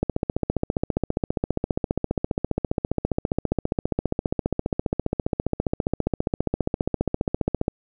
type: click train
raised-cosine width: 2 ms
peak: -8 dBFS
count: 115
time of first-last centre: 0.03-7.681 s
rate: 14.9 Hz
effects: none